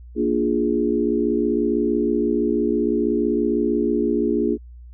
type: chord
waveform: sine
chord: Bb dominant seventh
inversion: none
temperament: equal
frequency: 233.1 / 293.7 / 349.2 / 415.3 Hz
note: Bb3 / D4 / F4 / Ab4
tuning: 0 / 0 / 0 / 0 cents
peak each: -23 dBFS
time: 0.15-4.58 s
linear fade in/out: 50 ms
effects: added 60 Hz sine -38 dBFS peak until 4.93 s